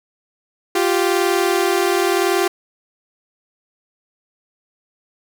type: tone pair together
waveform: sawtooth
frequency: 349.2 / 390 Hz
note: F4 / G4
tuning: 0 / -9 cents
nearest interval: major second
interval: 191 cents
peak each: -14 dBFS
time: 0.75-2.48 s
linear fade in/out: 5 ms
effects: none